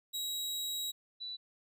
sawtooth / sine tone pair in turn, 3845 / 3962 Hz, B7 / B7, -47 / +5 cents, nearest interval minor second, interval 52 cents, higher second, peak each -32 / -39 dBFS, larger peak first, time 0.13-0.92 / 1.2-1.37 s, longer first, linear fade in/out 20 ms, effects none

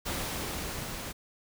pink noise with level ramp, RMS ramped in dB -33 to -39 dBFS, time 0.05-1.13 s, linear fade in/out 20 ms, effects none

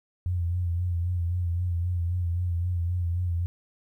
sine tone with vibrato, 87.5 Hz, F2, 4 cents sharp, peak -24 dBFS, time 0.26-3.46 s, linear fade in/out 0 ms, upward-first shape sine, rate 3.8 Hz, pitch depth 52 cents each way, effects 11-bit

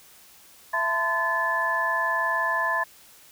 sine tone cluster, 666 / 885 / 1024 / 1737 Hz, E5 / A5 / C6 / A6, +18 / +10 / -38 / -23 cents, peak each -31 / -33 / -26 / -25 dBFS, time 0.73-2.84 s, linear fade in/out 10 ms, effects white hiss -52 dBFS RMS until 3.31 s

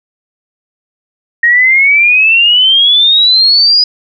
sine exponential sweep, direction up, 1862 to 4979 Hz, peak -4 dBFS, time 1.43-3.84 s, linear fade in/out 5 ms, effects none

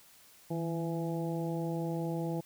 harmonic tone with a mistuned harmonic, 167.2 Hz, E3, 25 cents sharp, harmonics 1 / 2 / 3 / 4 / 5, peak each -34 / -37 / -40 / -44 / -44 dBFS, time 0.5-2.41 s, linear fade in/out 10 ms, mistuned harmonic 1, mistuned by -51 cents, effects white hiss -59 dBFS RMS until 2.45 s

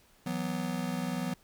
square chord, E suspended second, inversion none, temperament just, 164.81 / 185.42 / 247.2 Hz, E3 / F#3 / B3, 0 / +4 / +2 cents, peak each -38 / -36 / -36 dBFS, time 0.26-1.34 s, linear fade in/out 5 ms, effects pink hiss -63 dBFS RMS until 1.43 s

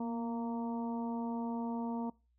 harmonic tone with a mistuned harmonic, 231.2 Hz, A#3, 14 cents flat, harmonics 1 / 2 / 3 / 4 / 5, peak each -35 / -45 / -46 / -44 / -55 dBFS, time 0-2.1 s, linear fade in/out 5 ms, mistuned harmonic 1, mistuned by +29 cents, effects noise-tail reverb RT60 0.3 s tail -23 dB re dry + added 60 Hz sine -70 dBFS peak until 2.38 s

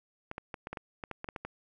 clicks, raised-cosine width 0.5 ms, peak -23 dBFS, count 12, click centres 0.314 / 0.381 / 0.542 / 0.671 / 0.73 / 0.772 / 1.038 / 1.113 / 1.244 / 1.288 / 1.362 / 1.45 s, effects none

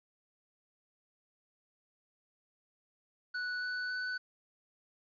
square tone with pitch steps, 1480 / 1488.6 / 1497.2 Hz, F#6 / F#6 / F#6, 0 / +10 / +20 cents, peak -35 dBFS, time 3.34-4.18 s, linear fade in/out 10 ms, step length 280 ms, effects resampled to 11025 Hz + 11-bit

